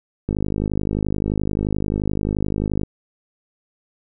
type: click train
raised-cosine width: 3 ms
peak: -9 dBFS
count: 132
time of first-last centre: 0.29-2.834 s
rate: 51.5 Hz
effects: none